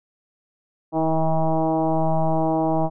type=tone with frequency modulation; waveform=sine; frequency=320.6 Hz; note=E4; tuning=48 cents flat; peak=-17 dBFS; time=0.92-2.9 s; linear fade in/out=50 ms; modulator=160 Hz; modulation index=3.5; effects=none